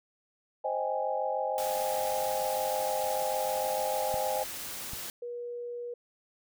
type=chord; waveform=sine; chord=Ab major seventh; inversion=first; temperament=equal; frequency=523.3 / 622.3 / 784 / 830.6 Hz; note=C5 / Eb5 / G5 / Ab5; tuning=0 / 0 / 0 / 0 cents; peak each=-33 / -34 / -36 / -33 dBFS; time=0.64-4.44 s; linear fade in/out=10 ms
type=noise; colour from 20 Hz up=white; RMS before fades=-39 dBFS; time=1.58-5.1 s; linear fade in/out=0 ms
type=clicks; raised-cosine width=5 ms; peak=-29 dBFS; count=2; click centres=4.142 / 4.934 s
type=tone; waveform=sine; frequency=481 Hz; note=B4; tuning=46 cents flat; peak=-35 dBFS; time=5.22-5.94 s; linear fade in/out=5 ms
effects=none